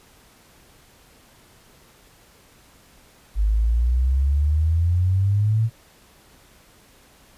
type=exponential sweep; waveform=sine; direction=up; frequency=50.1 to 114.9 Hz; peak=-16 dBFS; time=3.35-5.7 s; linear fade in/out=50 ms; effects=pink hiss -53 dBFS RMS until 7.37 s + resampled to 32000 Hz